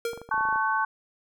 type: tone with exponential decay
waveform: square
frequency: 466.2 Hz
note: A#4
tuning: in tune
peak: -25 dBFS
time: 0.05-0.34 s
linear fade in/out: 2 ms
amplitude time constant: 62 ms
type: clicks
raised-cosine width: 1 ms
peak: -27 dBFS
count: 11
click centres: 0.133 / 0.176 / 0.216 / 0.29 / 0.342 / 0.379 / 0.409 / 0.453 / 0.488 / 0.527 / 0.559 s
type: chord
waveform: sine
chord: F# minor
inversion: first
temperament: equal with one note detuned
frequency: 880 / 1108.7 / 1518.1 Hz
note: A5 / C#6 / F#6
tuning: 0 / 0 / +44 cents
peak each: -27 dBFS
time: 0.31-0.85 s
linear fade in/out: 5 ms
effects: none